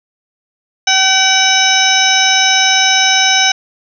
harmonic tone with a mistuned harmonic, 765 Hz, G5, 42 cents flat, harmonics 1 / 2 / 3 / 4 / 5 / 7 / 8, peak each -16 / -16 / -16 / -16 / -16 / -16 / -16 dBFS, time 0.87-3.52 s, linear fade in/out 5 ms, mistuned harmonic 4, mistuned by -53 cents, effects none

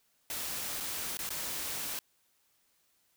white noise with dropouts, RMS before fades -37 dBFS, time 0.3-1.99 s, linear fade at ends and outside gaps 1 ms, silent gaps 0.802-0.806 / 1.171-1.19 / 1.291-1.304 s, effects white hiss -72 dBFS RMS until 3.16 s

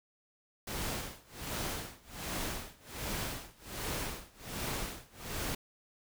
pink noise with tremolo, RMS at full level -36 dBFS, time 0.67-5.55 s, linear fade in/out 5 ms, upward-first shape sine, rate 1.3 Hz, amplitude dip 95%, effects none

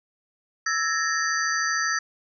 sine tone cluster, 1323 / 1690 / 1843 / 4701 / 5980 Hz, E6 / G#6 / A#6 / D8 / F#8, +6 / +30 / -20 / +1 / +17 cents, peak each -28 / -28 / -27 / -33 / -30 dBFS, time 0.66-1.99 s, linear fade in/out 5 ms, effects none

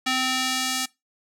square tone with band-pass filter sweep, 258.7 Hz, C4, 19 cents flat, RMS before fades -25 dBFS, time 0.06-0.86 s, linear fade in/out 10 ms, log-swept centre 3200 to 6500 Hz, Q 0.75, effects noise-tail reverb RT60 0.2 s tail -21 dB re dry

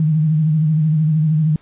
sine tone with vibrato, 155.56 Hz, D#3, in tune, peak -12 dBFS, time 0-1.56 s, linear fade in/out 2 ms, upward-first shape sine, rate 13 Hz, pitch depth 58 cents each way, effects pink hiss -53 dBFS RMS until 1.61 s + resampled to 8000 Hz

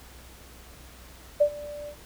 sine tone with ADSR envelope, 587.3 Hz, D5, in tune, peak -14 dBFS, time 1.4-1.96 s, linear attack 14 ms, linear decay 76 ms, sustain -21 dB, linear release 80 ms, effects added 61 Hz sine -50 dBFS peak until 2.05 s + pink hiss -50 dBFS RMS until 2.05 s

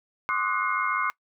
sine tone cluster, 1048 / 1154 / 1248 / 1475 / 2139 Hz, C6 / D6 / D#6 / F#6 / C7, +2 / -31 / +5 / -6 / +38 cents, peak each -30 dBFS, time 0.29-1.1 s, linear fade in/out 0 ms, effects noise-tail reverb RT60 0.1 s tail -23 dB re dry

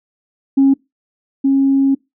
sine tone pair in turn, 272.5 / 272.5 Hz, C#4 / C#4, -29 / -29 cents, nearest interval unison, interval 0 cents, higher neither, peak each -6 / -9 dBFS, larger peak first, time 0.57-0.74 / 1.44-1.95 s, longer second, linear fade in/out 10 ms, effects noise-tail reverb RT60 0.2 s tail -23 dB re dry + tanh soft clip ceiling -4 dBFS

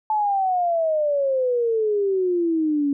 sine exponential sweep, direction down, 873 to 278.5 Hz, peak -18 dBFS, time 0.1-2.93 s, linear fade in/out 2 ms, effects none

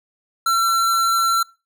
square tone, 1352 Hz, E6, 43 cents sharp, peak -16 dBFS, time 0.46-1.43 s, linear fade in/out 5 ms, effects noise-tail reverb RT60 0.3 s tail -23 dB re dry

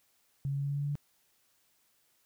sine tone with pitch steps, 138.59 / 139.47 / 140.36 / 141.26 / 142.16 / 143.06 / 143.98 / 144.89 Hz, C#3 / C#3 / C#3 / C#3 / C#3 / D3 / D3 / D3, 0 / +11 / +22 / +33 / +44 / -45 / -34 / -23 cents, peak -30 dBFS, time 0.45-0.954 s, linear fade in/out 0 ms, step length 63 ms, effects white hiss -71 dBFS RMS until 2.25 s

